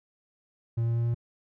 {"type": "tone with pitch steps", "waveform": "triangle", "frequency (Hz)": [115.7, 116.44, 117.18, 117.93], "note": ["A#2", "A#2", "A#2", "A#2"], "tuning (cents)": [-13, -2, 9, 21], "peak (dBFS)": -22, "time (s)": [0.77, 1.146], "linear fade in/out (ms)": 10, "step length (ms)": 94, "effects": []}